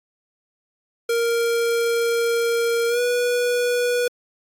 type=tone with pitch glide; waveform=square; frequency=466.2 to 487.4 Hz; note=A#4 to B4; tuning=0 to -23 cents; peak=-19 dBFS; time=1.09-4.08 s; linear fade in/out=5 ms; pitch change=+77 cents; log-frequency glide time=2.88-3 s; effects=AAC 64 kbps